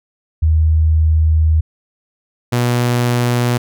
sine / sawtooth tone pair in turn, 79 / 121.41 Hz, D#2 / B2, +27 / -29 cents, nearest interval perfect fifth, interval 744 cents, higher second, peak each -9 dBFS, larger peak neither, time 0.42-1.61 / 2.52-3.58 s, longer first, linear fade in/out 10 ms, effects none

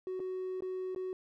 triangle tone with dropouts, 371.9 Hz, F#4, 9 cents sharp, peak -32 dBFS, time 0.07-1.13 s, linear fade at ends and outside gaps 1 ms, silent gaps 0.195-0.201 / 0.606-0.622 / 0.948-0.961 s, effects tanh soft clip ceiling -30 dBFS

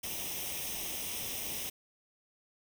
white noise with comb filter, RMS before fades -38 dBFS, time 0.03-1.7 s, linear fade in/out 10 ms, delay 0.34 ms, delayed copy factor +0.7, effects none

